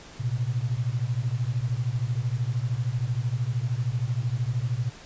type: beating tone pair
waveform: sine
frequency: 115.1 / 128.1 Hz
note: A#2 / C3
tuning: -22 / -36 cents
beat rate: 13 Hz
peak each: -27 dBFS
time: 0.19-4.9 s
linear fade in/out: 20 ms
effects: pink hiss -46 dBFS RMS until 5.05 s + resampled to 16000 Hz